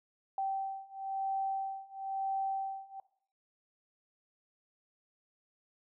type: beating tone pair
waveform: sine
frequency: 776 / 777 Hz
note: G5 / G5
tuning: -18 / -16 cents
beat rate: 1 Hz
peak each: -37 / -36 dBFS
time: 0.38-3 s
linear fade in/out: 2 ms
effects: noise-tail reverb RT60 0.6 s tail -19 dB re dry